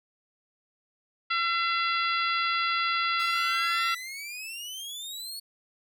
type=harmonic tone; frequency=678 Hz; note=E5; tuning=49 cents sharp; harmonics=2 / 3 / 4 / 5 / 6 / 7; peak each=-27 / -31 / -33 / -35 / -37 / -38 dBFS; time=1.3-3.95 s; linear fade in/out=10 ms
type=exponential sweep; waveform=sawtooth; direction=up; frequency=1280 to 4435 Hz; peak=-33 dBFS; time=3.19-5.4 s; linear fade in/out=10 ms
effects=none